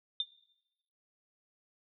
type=tone with exponential decay; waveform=sine; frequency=3599 Hz; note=A7; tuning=38 cents sharp; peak=-25 dBFS; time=0.2-0.27 s; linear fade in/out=2 ms; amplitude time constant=15 ms; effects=noise-tail reverb RT60 0.9 s tail -17 dB re dry